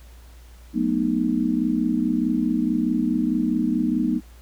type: chord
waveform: sine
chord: B dominant seventh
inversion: second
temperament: just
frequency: 185.21 / 222.2 / 246.9 / 308.7 Hz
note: F#3 / A3 / B3 / D#4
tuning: +2 / +17 / 0 / -14 cents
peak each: -28 / -25 / -23 / -24 dBFS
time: 0.73-4.21 s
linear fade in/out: 50 ms
effects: added 59 Hz sine -43 dBFS peak until 4.41 s + pink hiss -54 dBFS RMS until 4.41 s